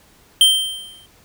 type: tone with exponential decay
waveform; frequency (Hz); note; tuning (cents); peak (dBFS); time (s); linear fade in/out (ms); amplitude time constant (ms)
square; 3136; G7; 0; -7; 0.41-1.06; 1; 140
effects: pink hiss -52 dBFS RMS until 1.24 s